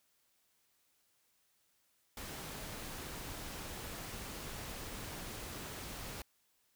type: noise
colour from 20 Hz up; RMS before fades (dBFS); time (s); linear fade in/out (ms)
pink; -45; 2.17-6.22; 2
effects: white hiss -75 dBFS RMS until 6.75 s